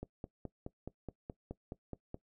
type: click train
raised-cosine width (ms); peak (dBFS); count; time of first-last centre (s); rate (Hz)
2; -28; 11; 0.03-2.144; 4.73
effects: noise-tail reverb RT60 0.1 s tail -19 dB re dry